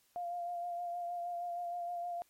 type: tone with vibrato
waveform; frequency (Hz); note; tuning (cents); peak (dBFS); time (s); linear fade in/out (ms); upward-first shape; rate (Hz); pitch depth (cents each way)
sine; 698.5; F5; 0; -36; 0.16-2.22; 0; sine; 6.4; 23
effects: white hiss -71 dBFS RMS until 2.29 s + MP3 64 kbps